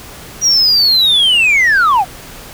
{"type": "linear sweep", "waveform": "sine", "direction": "down", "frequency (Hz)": [5800, 698.5], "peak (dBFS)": -5, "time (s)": [0.41, 2.05], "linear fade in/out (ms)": 50, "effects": ["tanh soft clip ceiling -6 dBFS", "pink hiss -33 dBFS RMS until 2.53 s"]}